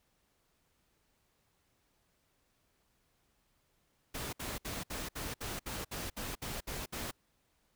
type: noise bursts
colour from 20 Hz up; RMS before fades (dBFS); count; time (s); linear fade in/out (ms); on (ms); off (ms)
pink; -40; 12; 4.14-7.113; 10; 190; 63
effects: pink hiss -75 dBFS RMS until 7.75 s